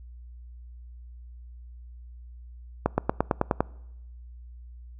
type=accelerating click train; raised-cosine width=1 ms; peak=-7 dBFS; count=8; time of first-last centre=2.86-3.606 s; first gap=120 ms; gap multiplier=0.96; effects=noise-tail reverb RT60 0.9 s tail -24 dB re dry + added 60 Hz sine -42 dBFS peak until 4.99 s